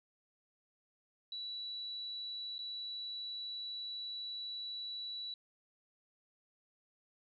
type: tone with dropouts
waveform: sine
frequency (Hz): 3936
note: B7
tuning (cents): -7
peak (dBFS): -40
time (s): 1.32-5.34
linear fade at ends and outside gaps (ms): 2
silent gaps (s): 2.582-2.59
effects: none